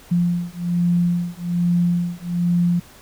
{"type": "beating tone pair", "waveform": "sine", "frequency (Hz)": [173.6, 174.8], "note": ["F3", "F3"], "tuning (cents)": [-10, 2], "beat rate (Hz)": 1.2, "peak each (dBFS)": -20, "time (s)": [0.11, 2.8], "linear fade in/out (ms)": 10, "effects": ["pink hiss -46 dBFS RMS until 3.01 s"]}